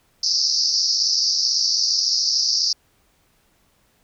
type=band-pass noise; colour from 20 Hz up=pink; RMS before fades=-20 dBFS; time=0.23-2.73 s; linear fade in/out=5 ms; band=4600 to 5700 Hz; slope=96 dB/octave; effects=pink hiss -62 dBFS RMS until 4.03 s